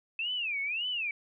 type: tone with vibrato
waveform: sine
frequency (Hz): 2579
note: E7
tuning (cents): -39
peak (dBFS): -30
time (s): 0.19-1.11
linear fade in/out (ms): 2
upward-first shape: sine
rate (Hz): 1.8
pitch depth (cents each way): 270
effects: none